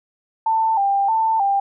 sine tone with vibrato, 841 Hz, G#5, 22 cents sharp, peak -15 dBFS, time 0.46-1.6 s, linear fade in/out 5 ms, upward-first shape square, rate 1.6 Hz, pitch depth 100 cents each way, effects none

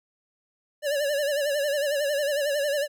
square tone with vibrato, 576 Hz, D5, 34 cents flat, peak -24 dBFS, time 0.82-2.88 s, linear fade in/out 50 ms, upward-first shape sine, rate 11 Hz, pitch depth 79 cents each way, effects none

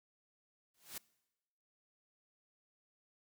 white noise with exponential growth, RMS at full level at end -41 dBFS, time 0.74-0.98 s, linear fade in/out 5 ms, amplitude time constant 51 ms, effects noise-tail reverb RT60 1.0 s tail -23 dB re dry

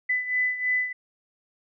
sine beating tone pair, 2000 / 2003.1 Hz, B6 / B6, +21 / +24 cents, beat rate 3.1 Hz, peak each -24 / -29 dBFS, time 0.09-0.93 s, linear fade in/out 10 ms, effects none

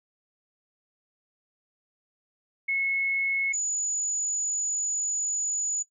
sine tone pair in turn, 2186 / 6916 Hz, C#7 / A8, -25 / -31 cents, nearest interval octave + minor sixth, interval 1994 cents, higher second, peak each -24 / -24 dBFS, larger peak neither, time 2.68-3.53 / 3.53-5.83 s, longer second, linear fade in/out 10 ms, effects noise-tail reverb RT60 0.1 s tail -17 dB re dry

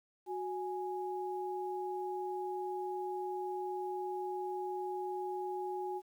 sine tone pair together, 368.2 / 831 Hz, F#4 / G#5, -8 / +1 cents, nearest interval octave + major second, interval 1409 cents, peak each -38 / -39 dBFS, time 0.26-6.02 s, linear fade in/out 50 ms, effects 11-bit

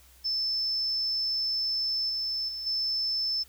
sine tone with level steps, 5274 Hz, E8, in tune, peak -26 / -28 / -33 / -26 dBFS, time 0.24-3.44 s, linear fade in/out 20 ms, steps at 2.09 / 2.48 / 2.66 s, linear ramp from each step 10 ms, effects added 63 Hz sine -57 dBFS peak until 3.48 s + white hiss -58 dBFS RMS until 3.48 s

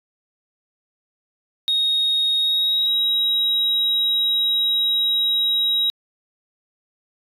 sine tone with pitch glide, 3744 to 3825 Hz, A#7 to A#7, +7 to +44 cents, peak -15 dBFS, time 1.68-5.9 s, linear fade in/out 0 ms, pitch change +37 cents, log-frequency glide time 2.37-2.89 s, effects tanh soft clip ceiling -14 dBFS

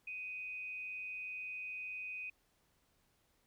sine tone with amplitude modulation, 2499 Hz, D#7, 7 cents sharp, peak -39 dBFS, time 0.07-2.3 s, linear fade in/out 5 ms, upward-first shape sine, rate 193 Hz, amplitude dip 45%, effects pink hiss -75 dBFS RMS until 3.46 s

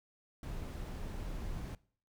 brown noise, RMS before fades -41 dBFS, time 0.43-1.75 s, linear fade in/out 2 ms, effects noise-tail reverb RT60 0.5 s tail -22 dB re dry

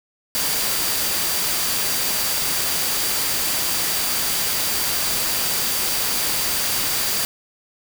sine tone in noise, 4699 Hz, D8, in tune, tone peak -30 dBFS, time 0.35-7.25 s, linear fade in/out 0 ms, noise white, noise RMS -22 dBFS, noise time 0.35-7.25 s, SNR -11 dB, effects none

